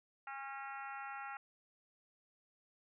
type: harmonic tone with a mistuned harmonic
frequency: 272.2 Hz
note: C#4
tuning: 31 cents flat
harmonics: 3 / 4 / 5 / 6 / 7 / 8 / 9 / 10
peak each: -47 / -55 / -47 / -57 / -53 / -59 / -58 / -59 dBFS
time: 0.27-1.37 s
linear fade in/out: 2 ms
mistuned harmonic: 5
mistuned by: +19 cents
effects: none